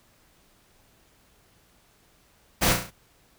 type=noise with echo; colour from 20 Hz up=pink; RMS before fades=-21 dBFS; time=2.61-2.74 s; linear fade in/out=20 ms; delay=34 ms; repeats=5; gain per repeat=-5 dB; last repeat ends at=2.91 s; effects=pink hiss -61 dBFS RMS until 3.38 s